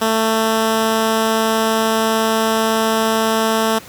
10% pulse tone, 222.3 Hz, A3, 18 cents sharp, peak -6 dBFS, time 0.01-3.79 s, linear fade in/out 10 ms, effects pink hiss -38 dBFS RMS until 3.88 s + high-pass 100 Hz 12 dB/octave

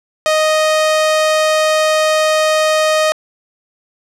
sawtooth tone, 622.3 Hz, D#5, in tune, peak -7 dBFS, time 0.26-3.12 s, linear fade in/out 0 ms, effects low-pass 9000 Hz 12 dB/octave

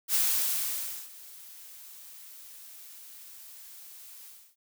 blue noise with ADSR envelope, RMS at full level -25 dBFS, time 0.08-4.56 s, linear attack 62 ms, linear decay 940 ms, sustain -23 dB, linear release 300 ms, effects none

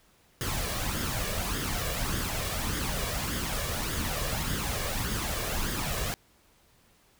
pink noise with flanger, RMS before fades -31 dBFS, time 0.41-6.14 s, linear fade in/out 0 ms, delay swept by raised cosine 0.59 to 1.79 ms, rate 1.7 Hz, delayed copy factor +0.55, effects pink hiss -63 dBFS RMS until 7.19 s

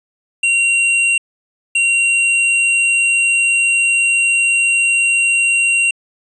square tone pair in turn, 2754 / 2754 Hz, F7 / F7, -25 / -25 cents, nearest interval unison, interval 0 cents, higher neither, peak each -12 dBFS, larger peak neither, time 0.43-1.18 / 1.75-5.91 s, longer second, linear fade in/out 5 ms, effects resampled to 24000 Hz

